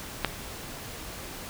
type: clicks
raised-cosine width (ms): 0.3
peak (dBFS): -7 / -25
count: 2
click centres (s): 0.247 / 0.262
effects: pink hiss -40 dBFS RMS until 1.49 s